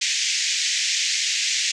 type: band-pass noise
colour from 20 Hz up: white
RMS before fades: -23 dBFS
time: 0.01-1.72 s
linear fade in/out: 10 ms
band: 1900 to 7100 Hz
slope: 48 dB/octave
effects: none